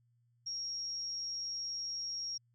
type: tone with amplitude modulation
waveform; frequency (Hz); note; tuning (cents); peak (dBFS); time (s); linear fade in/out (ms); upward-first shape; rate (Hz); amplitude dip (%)
sine; 5588; F8; 0; -35; 0.46-2.38; 10; sine; 179; 35
effects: added 119 Hz sine -69 dBFS peak until 2.54 s